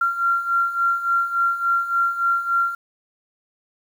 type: beating tone pair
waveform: sine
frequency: 1375 / 1378.5 Hz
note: F6 / F6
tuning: -27 / -23 cents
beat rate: 3.5 Hz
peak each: -24 / -19 dBFS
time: 0.01-2.75 s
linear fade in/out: 5 ms
effects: 8-bit